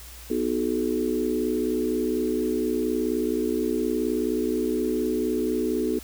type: chord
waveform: sine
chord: B dominant seventh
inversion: none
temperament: equal with one note detuned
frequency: 246.9 / 311.1 / 370 / 429.2 Hz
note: B3 / D#4 / F#4 / A4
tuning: 0 / 0 / 0 / -43 cents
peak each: -28 dBFS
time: 0.3-5.99 s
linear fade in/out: 5 ms
effects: added 60 Hz sine -43 dBFS peak until 6.03 s + white hiss -45 dBFS RMS until 6.03 s